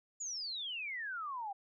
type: exponential sweep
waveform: sine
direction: down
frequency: 7040 to 768 Hz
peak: -38 dBFS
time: 0.2-1.53 s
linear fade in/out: 10 ms
effects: none